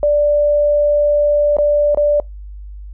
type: tone with dropouts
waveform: sine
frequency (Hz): 587.3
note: D5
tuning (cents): 0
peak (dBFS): -10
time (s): 0.03-2.2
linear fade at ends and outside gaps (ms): 1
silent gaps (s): 1.568-1.585 / 1.947-1.973
effects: noise-tail reverb RT60 0.2 s tail -26 dB re dry + added 50 Hz sine -29 dBFS peak until 2.93 s